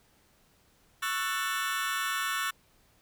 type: chord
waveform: sawtooth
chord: F# minor seventh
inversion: second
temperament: just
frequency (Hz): 1110 / 1332 / 1480 / 1776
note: C#6 / E6 / F#6 / A6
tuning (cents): +2 / +18 / 0 / +16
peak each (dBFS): -31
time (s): 1.02-2.51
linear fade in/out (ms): 10
effects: pink hiss -65 dBFS RMS until 3.01 s